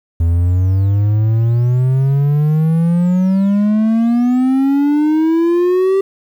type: exponential sweep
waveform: triangle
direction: up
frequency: 82.41 to 392 Hz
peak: -8 dBFS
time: 0.2-6.01 s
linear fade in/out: 5 ms
effects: 8-bit